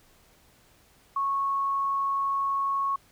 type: tone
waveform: sine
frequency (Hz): 1102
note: C#6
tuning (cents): -11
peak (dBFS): -24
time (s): 1.16-2.96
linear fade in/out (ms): 5
effects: pink hiss -60 dBFS RMS until 3.11 s